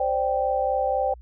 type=chord; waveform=sine; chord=C suspended second; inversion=none; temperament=equal; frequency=523.3 / 587.3 / 784 Hz; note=C5 / D5 / G5; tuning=0 / 0 / 0 cents; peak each=-25 / -27 / -24 dBFS; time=0-1.14 s; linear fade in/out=5 ms; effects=added 60 Hz sine -42 dBFS peak until 1.21 s